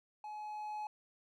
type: tone with level ramp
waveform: triangle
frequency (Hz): 847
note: G#5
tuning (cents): +34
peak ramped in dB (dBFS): -41 to -36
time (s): 0.24-0.87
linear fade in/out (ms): 2
effects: none